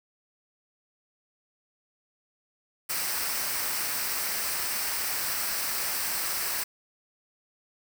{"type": "noise with comb filter", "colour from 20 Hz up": "white", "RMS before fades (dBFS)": -30, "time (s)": [2.89, 6.64], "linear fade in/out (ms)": 10, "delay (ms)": 0.29, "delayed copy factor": -0.5, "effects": []}